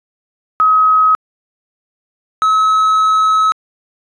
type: tone pair in turn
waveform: sine / triangle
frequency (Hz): 1271 / 1286.5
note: D#6 / E6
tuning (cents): +36 / -43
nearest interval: unison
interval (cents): 21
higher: second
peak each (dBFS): -7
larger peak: neither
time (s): 0.6-1.15 / 2.42-3.52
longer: second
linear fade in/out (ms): 0
effects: resampled to 22050 Hz